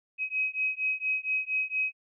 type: beating tone pair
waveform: sine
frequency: 2535 / 2539.3 Hz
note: D#7 / D#7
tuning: +32 / +35 cents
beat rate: 4.3 Hz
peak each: -30 dBFS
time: 0.18-1.93 s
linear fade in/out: 50 ms
effects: none